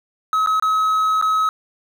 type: tone with dropouts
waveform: triangle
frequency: 1280 Hz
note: D#6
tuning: 49 cents sharp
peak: -13 dBFS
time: 0.33-1.49 s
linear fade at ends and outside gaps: 1 ms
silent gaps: 0.462-0.472 / 0.598-0.624 / 1.214-1.224 s
effects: 8-bit